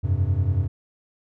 triangle chord, F suspended second, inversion none, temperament equal, 87.31 / 98 / 130.81 Hz, F2 / G2 / C3, 0 / 0 / 0 cents, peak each -21 / -20 / -26 dBFS, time 0.03-0.68 s, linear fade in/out 20 ms, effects none

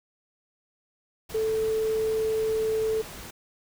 sine tone in noise, 439.7 Hz, A4, 1 cent flat, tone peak -23 dBFS, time 1.34-3.02 s, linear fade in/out 10 ms, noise pink, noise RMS -41 dBFS, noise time 1.29-3.31 s, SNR +15 dB, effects none

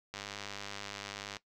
click train, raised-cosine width 0.2 ms, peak -23 dBFS, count 125, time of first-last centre 0.14-1.368 s, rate 101 Hz, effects noise-tail reverb RT60 0.1 s tail -17 dB re dry

